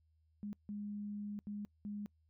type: tone bursts at uneven times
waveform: sine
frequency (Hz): 206.3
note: G#3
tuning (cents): -11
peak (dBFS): -40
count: 4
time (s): 0.43-0.53 / 0.69-1.39 / 1.47-1.65 / 1.85-2.06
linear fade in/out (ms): 0
effects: noise-tail reverb RT60 0.1 s tail -25 dB re dry + added 79 Hz sine -70 dBFS peak until 2.29 s